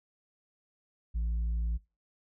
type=tone with tanh clipping; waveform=sine; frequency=56.3 Hz; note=A1; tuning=40 cents sharp; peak=-29 dBFS; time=1.14-1.78 s; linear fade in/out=20 ms; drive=3 dB; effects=noise-tail reverb RT60 0.3 s tail -23 dB re dry